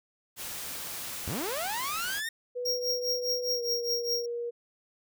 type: noise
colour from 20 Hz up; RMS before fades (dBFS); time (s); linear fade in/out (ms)
white; -38; 0.36-2.22; 50
type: linear sweep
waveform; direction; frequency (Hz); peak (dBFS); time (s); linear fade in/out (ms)
sawtooth; up; 58.27 to 1864.7; -28; 1.27-2.29; 5
type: tone with pitch glide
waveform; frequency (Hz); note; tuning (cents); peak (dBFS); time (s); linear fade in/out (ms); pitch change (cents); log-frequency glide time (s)
sine; 492.1 to 474.5; B4 to A#4; -6 to +31; -31; 2.55-4.51; 20; -63; 3.53-3.62
type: tone with tremolo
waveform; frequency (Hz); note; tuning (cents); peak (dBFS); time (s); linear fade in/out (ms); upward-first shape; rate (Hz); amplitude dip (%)
square; 5588; F8; 0; -26; 2.65-4.26; 10; triangle; 4.9; 95
effects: none